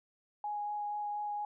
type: tone with vibrato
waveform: sine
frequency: 830.6 Hz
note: G#5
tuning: in tune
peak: -34 dBFS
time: 0.44-1.45 s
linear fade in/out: 2 ms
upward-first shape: sine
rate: 4.2 Hz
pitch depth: 9 cents each way
effects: none